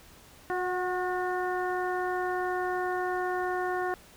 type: harmonic tone with a mistuned harmonic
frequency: 362.3 Hz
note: F#4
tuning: 36 cents flat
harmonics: 1 / 2 / 3 / 4 / 5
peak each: -31 / -32 / -37 / -37 / -39 dBFS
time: 0.5-3.94 s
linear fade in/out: 0 ms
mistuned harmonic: 2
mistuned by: +23 cents
effects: pink hiss -54 dBFS RMS until 4.16 s